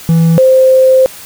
triangle / sine tone pair in turn, 164.81 / 521.9 Hz, E3 / C5, 0 / -4 cents, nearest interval octave + minor sixth, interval 1996 cents, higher second, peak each -3 dBFS, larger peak neither, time 0.09-0.38 / 0.38-1.06 s, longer second, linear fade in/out 0 ms, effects white hiss -31 dBFS RMS until 1.25 s

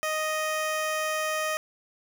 15% pulse tone, 622.3 Hz, D#5, in tune, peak -20 dBFS, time 0.03-1.57 s, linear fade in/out 0 ms, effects none

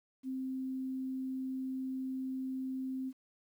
sine tone, 261.6 Hz, C4, in tune, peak -35 dBFS, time 0.23-3.13 s, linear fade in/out 50 ms, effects 11-bit

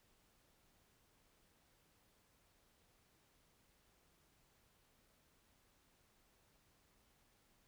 silence, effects pink hiss -74 dBFS RMS until 7.67 s

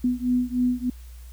sine beating tone pair, 246.9 / 250.2 Hz, B3 / B3, 0 / +23 cents, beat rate 3.3 Hz, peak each -23 / -24 dBFS, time 0.04-0.9 s, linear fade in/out 5 ms, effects added 60 Hz sine -39 dBFS peak until 1.32 s + white hiss -55 dBFS RMS until 1.32 s

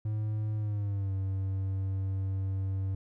triangle tone with pitch glide, 107.3 to 96.15 Hz, A2 to G2, -43 to -33 cents, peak -27 dBFS, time 0.05-2.95 s, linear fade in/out 5 ms, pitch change -190 cents, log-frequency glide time 0.57-1.13 s, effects none

